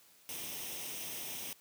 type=noise with comb filter; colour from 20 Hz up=white; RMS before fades=-42 dBFS; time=0.29-1.53 s; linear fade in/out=0 ms; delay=0.34 ms; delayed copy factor=+0.6; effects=white hiss -63 dBFS RMS until 1.6 s + high-pass 100 Hz 12 dB/octave